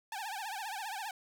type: tone with vibrato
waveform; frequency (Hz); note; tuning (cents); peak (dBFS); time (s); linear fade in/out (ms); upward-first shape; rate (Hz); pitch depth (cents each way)
sawtooth; 830.6; G#5; 0; -34; 0.12-1.11; 2; triangle; 15; 200
effects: none